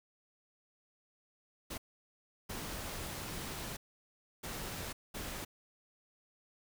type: noise bursts at uneven times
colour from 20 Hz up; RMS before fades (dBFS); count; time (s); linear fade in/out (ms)
pink; -42; 4; 1.7-1.78 / 2.49-3.77 / 4.43-4.93 / 5.14-5.45; 10
effects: none